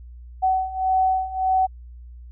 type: beating tone pair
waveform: sine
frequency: 753 / 754.7 Hz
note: F#5 / F#5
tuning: +30 / +34 cents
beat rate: 1.7 Hz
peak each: -23 / -20 dBFS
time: 0.42-1.67 s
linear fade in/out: 20 ms
effects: added 60 Hz sine -38 dBFS peak until 2.31 s